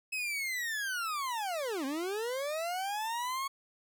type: linear two-way sweep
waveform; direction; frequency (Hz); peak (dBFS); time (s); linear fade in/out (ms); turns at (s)
40% pulse; down then up; 2588 to 258.7 to 1109; -32; 0.12-3.48; 10; 1.85
effects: none